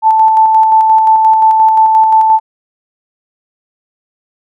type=tone with tremolo; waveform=sine; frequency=880 Hz; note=A5; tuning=in tune; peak=-3 dBFS; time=0.02-2.4 s; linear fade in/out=50 ms; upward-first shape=square; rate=5.7 Hz; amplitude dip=30%; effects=none